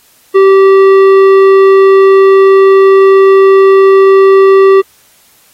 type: tone with tanh clipping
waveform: sine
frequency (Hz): 387.6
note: G4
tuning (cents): -20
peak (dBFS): -3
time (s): 0.34-4.82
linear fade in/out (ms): 20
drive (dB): 12
effects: white hiss -46 dBFS RMS until 5.53 s + AAC 48 kbps